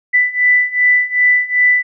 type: beating tone pair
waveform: sine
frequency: 1985 / 1987.6 Hz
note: B6 / B6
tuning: +8 / +11 cents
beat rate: 2.6 Hz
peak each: -14 / -12 dBFS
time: 0.13-1.83 s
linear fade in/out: 20 ms
effects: none